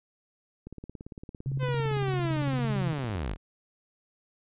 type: click train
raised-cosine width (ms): 3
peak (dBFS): -28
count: 45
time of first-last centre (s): 0.67-3.156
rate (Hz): 17.7
type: tone with tremolo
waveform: sine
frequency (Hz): 135.9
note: C#3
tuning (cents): -34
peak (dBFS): -26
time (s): 1.46-2.92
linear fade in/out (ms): 10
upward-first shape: sine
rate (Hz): 13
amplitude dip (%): 30
type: linear sweep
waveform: sawtooth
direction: down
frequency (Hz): 518 to 34.65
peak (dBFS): -26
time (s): 1.59-3.37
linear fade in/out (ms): 50
effects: resampled to 8000 Hz